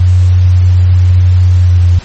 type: tone with pitch glide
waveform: sine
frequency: 90.4 to 88.28 Hz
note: F#2 to F2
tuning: -40 to +19 cents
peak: -3 dBFS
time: 0-1.99 s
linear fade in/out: 5 ms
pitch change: -41 cents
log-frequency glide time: 1.45-1.87 s
effects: pink hiss -31 dBFS RMS until 2.04 s + MP3 32 kbps